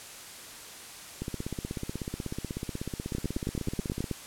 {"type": "two click trains", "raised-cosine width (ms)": 3, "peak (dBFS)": [-17, -20], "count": [10, 47], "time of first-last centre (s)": [[3.15, 4.113], [1.22, 4.042]], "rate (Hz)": [9.35, 16.3], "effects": ["white hiss -45 dBFS RMS until 4.26 s", "low-pass 11000 Hz 12 dB/octave"]}